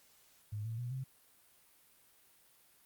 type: tone with pitch steps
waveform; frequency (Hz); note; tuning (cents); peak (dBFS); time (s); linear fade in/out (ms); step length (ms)
sine; 105.1 / 113.3 / 122.13 / 131.66; G#2 / A#2 / B2 / C3; +21 / -49 / -19 / +11; -37; 0.52-1.04; 10; 130
effects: white hiss -66 dBFS RMS until 2.85 s + Opus 48 kbps